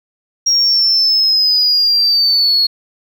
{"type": "linear sweep", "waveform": "sine", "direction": "down", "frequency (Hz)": [5620, 4319], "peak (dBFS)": -8, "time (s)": [0.46, 2.67], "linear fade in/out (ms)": 10, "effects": ["tanh soft clip ceiling -6 dBFS", "8-bit"]}